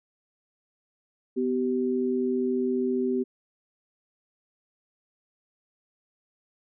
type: tone pair together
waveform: sine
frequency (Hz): 250.5 / 385.3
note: B3 / G4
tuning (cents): +25 / -30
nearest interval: perfect fifth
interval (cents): 745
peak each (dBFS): -26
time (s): 1.36-3.24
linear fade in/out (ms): 20
effects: none